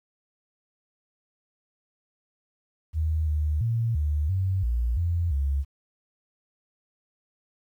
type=tone with pitch steps; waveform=sine; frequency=78.8 / 75.9 / 115.1 / 74.7 / 94.6 / 59.1 / 85.5 / 69.4 Hz; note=D#2 / D#2 / A#2 / D2 / F#2 / A#1 / F2 / C#2; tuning=+23 / -42 / -22 / +30 / +39 / +24 / -36 / +3 cents; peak=-22 dBFS; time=2.93-5.65 s; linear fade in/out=50 ms; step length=340 ms; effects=10-bit